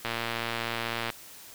click train, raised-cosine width 0.3 ms, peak -14 dBFS, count 123, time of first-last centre 0.05-1.102 s, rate 116 Hz, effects white hiss -48 dBFS RMS until 1.54 s

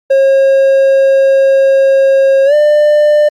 triangle tone with pitch glide, 541 to 596.8 Hz, C#5 to D5, -42 to +28 cents, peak -3 dBFS, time 0.1-3.29 s, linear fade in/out 10 ms, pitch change +170 cents, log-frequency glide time 2.45-2.54 s, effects Opus 32 kbps

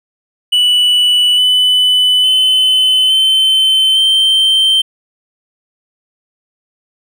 triangle tone with pitch steps, 2960 / 3000 / 3040 / 3080 / 3122 Hz, F#7 / F#7 / F#7 / G7 / G7, 0 / +23 / +46 / -31 / -8 cents, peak -6 dBFS, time 0.52-4.82 s, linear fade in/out 10 ms, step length 860 ms, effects none

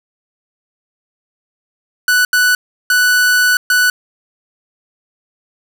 45% pulse tone bursts at uneven times, 1484 Hz, F#6, 5 cents sharp, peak -9 dBFS, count 4, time 2.08-2.25 / 2.33-2.55 / 2.9-3.57 / 3.7-3.9 s, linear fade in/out 2 ms, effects none

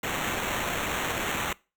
blue noise with sample-and-hold, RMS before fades -30 dBFS, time 0.03-1.53 s, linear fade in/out 5 ms, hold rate 4900 Hz, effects noise-tail reverb RT60 0.3 s tail -23 dB re dry

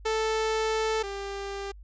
sawtooth tone pair in turn, 440 / 397.1 Hz, A4 / G4, 0 / +22 cents, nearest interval major second, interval 178 cents, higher first, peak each -21 / -29 dBFS, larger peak first, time 0.05-1.03 / 1.03-1.72 s, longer first, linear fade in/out 10 ms, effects added 50 Hz sine -44 dBFS peak until 1.83 s + resampled to 16000 Hz

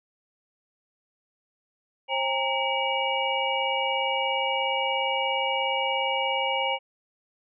sine tone cluster, 535 / 806 / 923 / 2285 / 2866 Hz, C5 / G5 / A#5 / D7 / F7, +38 / +48 / -17 / -48 / +44 cents, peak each -30 dBFS, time 2.08-6.79 s, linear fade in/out 50 ms, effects none

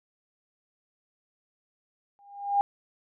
sine tone with exponential growth, 806 Hz, G5, 48 cents sharp, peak -17 dBFS, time 2.19-2.61 s, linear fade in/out 0 ms, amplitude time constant 91 ms, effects none

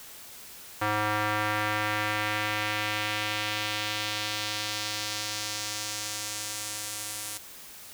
square tone with band-pass filter sweep, 105.8 Hz, G#2, 33 cents sharp, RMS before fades -31 dBFS, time 0.81-7.38 s, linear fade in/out 10 ms, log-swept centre 1300 to 10000 Hz, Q 1.2, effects white hiss -46 dBFS RMS until 7.93 s

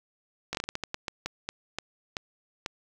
slowing click train, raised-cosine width 0.2 ms, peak -14 dBFS, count 15, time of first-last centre 0.53-2.661 s, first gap 18 ms, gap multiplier 1.29, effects 7-bit

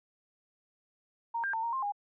sine tone with pitch steps, 928 / 1594 / 899 / 931 / 1057 / 816 Hz, A#5 / G6 / A5 / A#5 / C6 / G#5, -8 / +28 / +37 / -2 / +17 / -31 cents, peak -30 dBFS, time 1.34-1.922 s, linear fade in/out 10 ms, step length 97 ms, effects none

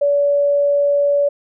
sine tone, 572 Hz, D5, 46 cents flat, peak -12 dBFS, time 0.01-1.29 s, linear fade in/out 10 ms, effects none

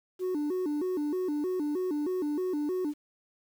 sine tone with vibrato, 330 Hz, E4, 2 cents sharp, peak -25 dBFS, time 0.19-2.94 s, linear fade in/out 50 ms, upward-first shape square, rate 3.2 Hz, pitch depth 190 cents each way, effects tanh soft clip ceiling -27 dBFS + 9-bit

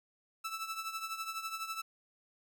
sawtooth tone with tremolo, 1318.5 Hz, E6, in tune, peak -31 dBFS, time 0.44-1.82 s, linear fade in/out 10 ms, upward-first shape triangle, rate 12 Hz, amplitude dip 75%, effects none

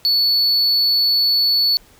triangle tone, 4440 Hz, C#8, 2 cents sharp, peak -12 dBFS, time 0.05-1.77 s, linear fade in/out 0 ms, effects pink hiss -50 dBFS RMS until 1.99 s

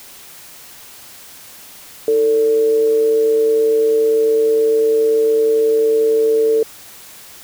sine tone with amplitude modulation, 445.5 Hz, A4, 22 cents sharp, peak -9 dBFS, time 2.08-6.63 s, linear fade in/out 2 ms, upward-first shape sine, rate 131 Hz, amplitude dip 40%, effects white hiss -39 dBFS RMS until 7.43 s

